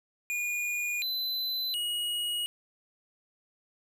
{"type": "tone with pitch steps", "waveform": "square", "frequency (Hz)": [2438, 4027, 2896], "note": ["D#7", "B7", "F#7"], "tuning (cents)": [-36, 33, -38], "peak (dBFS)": -30, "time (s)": [0.3, 2.46], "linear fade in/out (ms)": 0, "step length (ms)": 720, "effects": []}